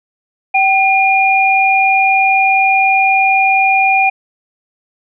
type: tone pair together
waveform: sine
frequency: 772 / 2421 Hz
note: G5 / D#7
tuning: -27 / -48 cents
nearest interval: octave + minor sixth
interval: 1979 cents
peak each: -11 dBFS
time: 0.54-4.1 s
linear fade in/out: 10 ms
effects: none